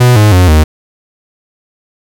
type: tone with pitch steps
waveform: 45% pulse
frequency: 123.7 / 105.84 / 90.55 / 77.48 Hz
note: B2 / G#2 / F#2 / D#2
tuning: +3 / +33 / -37 / -7 cents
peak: -3 dBFS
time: 0-0.64 s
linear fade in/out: 10 ms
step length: 160 ms
effects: none